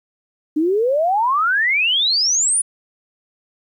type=exponential sweep; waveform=sine; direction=up; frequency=293.7 to 10010 Hz; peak=-14 dBFS; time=0.56-2.62 s; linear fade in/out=10 ms; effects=9-bit